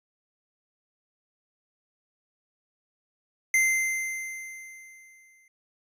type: tone with exponential decay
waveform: square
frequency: 2080 Hz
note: C7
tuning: 11 cents flat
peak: -19 dBFS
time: 3.54-5.48 s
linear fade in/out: 2 ms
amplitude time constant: 420 ms
effects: resampled to 32000 Hz